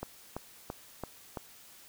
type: click train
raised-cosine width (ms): 1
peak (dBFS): -22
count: 5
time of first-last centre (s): 0.03-1.372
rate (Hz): 2.98
effects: white hiss -55 dBFS RMS until 1.88 s